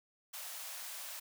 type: high-pass noise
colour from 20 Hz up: white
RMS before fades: -45 dBFS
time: 0.33-1.2 s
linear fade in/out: 10 ms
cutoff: 540 Hz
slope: 96 dB/octave
effects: none